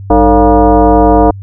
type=tone with frequency modulation; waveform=sine; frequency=197.4 Hz; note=G3; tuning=12 cents sharp; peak=-3 dBFS; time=0.1-1.31 s; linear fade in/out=5 ms; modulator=252 Hz; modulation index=2.8; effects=added 98 Hz sine -23 dBFS peak until 1.42 s